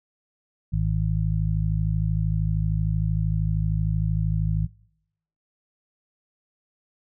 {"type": "harmonic tone", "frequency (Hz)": 53, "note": "G#1", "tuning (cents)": 36, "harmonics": [1, 2, 3], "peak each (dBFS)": [-25, -25, -25], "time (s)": [0.72, 4.67], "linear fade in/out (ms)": 20, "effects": ["noise-tail reverb RT60 0.8 s tail -24 dB re dry"]}